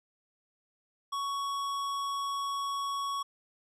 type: tone with hard clipping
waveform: sine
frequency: 1115 Hz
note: C#6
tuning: 10 cents sharp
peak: -33 dBFS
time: 1.12-3.23 s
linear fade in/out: 10 ms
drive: 14 dB
effects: none